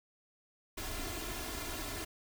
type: noise with comb filter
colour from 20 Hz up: pink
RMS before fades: -40 dBFS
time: 0.77-2.05 s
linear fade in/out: 10 ms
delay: 2.9 ms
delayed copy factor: +0.7
effects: none